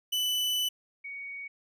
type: tone pair in turn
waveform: 40% pulse / sine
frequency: 2989 / 2239 Hz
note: F#7 / C#7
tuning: +17 / +17 cents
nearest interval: perfect fourth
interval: 500 cents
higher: first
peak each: -26 / -37 dBFS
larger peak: first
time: 0.12-0.69 / 1.04-1.48 s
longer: first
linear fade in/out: 10 ms
effects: none